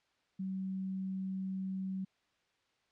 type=tone; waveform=sine; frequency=190 Hz; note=F#3; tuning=46 cents sharp; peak=-35 dBFS; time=0.39-2.05 s; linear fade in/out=10 ms; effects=white hiss -75 dBFS RMS until 2.91 s + low-pass 4000 Hz 12 dB/octave